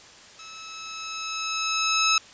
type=tone with level ramp; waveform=10% pulse; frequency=1300 Hz; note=E6; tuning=24 cents flat; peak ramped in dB=-33 to -9 dBFS; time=0.39-2.18 s; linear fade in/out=2 ms; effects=white hiss -48 dBFS RMS until 2.33 s + resampled to 16000 Hz